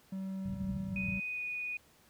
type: tone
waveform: triangle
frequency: 191.3 Hz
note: G3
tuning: 42 cents flat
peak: -34 dBFS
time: 0.12-1.2 s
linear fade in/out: 5 ms
type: low-pass noise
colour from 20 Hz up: white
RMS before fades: -40 dBFS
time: 0.45-1.18 s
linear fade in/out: 5 ms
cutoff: 200 Hz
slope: 48 dB/octave
type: tone with pitch glide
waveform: sine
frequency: 2490 to 2471 Hz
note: D#7 to D#7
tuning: +1 to -13 cents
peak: -35 dBFS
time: 0.96-1.77 s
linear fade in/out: 2 ms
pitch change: -14 cents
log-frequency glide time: 1.32-1.41 s
effects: pink hiss -64 dBFS RMS until 2.09 s + high-pass 60 Hz 12 dB/octave